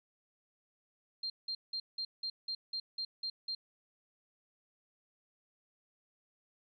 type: tone bursts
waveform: sine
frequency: 4186 Hz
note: C8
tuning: in tune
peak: -35 dBFS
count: 10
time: 1.23-3.55 s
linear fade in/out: 5 ms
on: 70 ms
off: 180 ms
effects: none

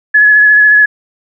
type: tone with vibrato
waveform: sine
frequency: 1698 Hz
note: G#6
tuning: 38 cents sharp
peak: -3 dBFS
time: 0.14-0.86 s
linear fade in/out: 10 ms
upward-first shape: triangle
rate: 14 Hz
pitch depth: 24 cents each way
effects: none

